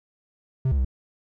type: tone with pitch steps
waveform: triangle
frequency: 131 / 70.4 / 64.2 Hz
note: C3 / C#2 / C2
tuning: +2 / +27 / -32 cents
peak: -17 dBFS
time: 0.65-0.848 s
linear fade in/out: 5 ms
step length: 66 ms
effects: none